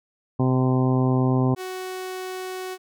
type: harmonic tone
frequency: 128.9 Hz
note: C3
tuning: 26 cents flat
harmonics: 1 / 2 / 3 / 4 / 5 / 6 / 7 / 8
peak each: -20 / -22 / -27 / -33 / -34 / -33 / -36 / -34 dBFS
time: 0.39-1.55 s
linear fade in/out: 10 ms
type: tone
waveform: sawtooth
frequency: 371.7 Hz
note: F#4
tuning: 8 cents sharp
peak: -26 dBFS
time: 1.56-2.78 s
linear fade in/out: 50 ms
effects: none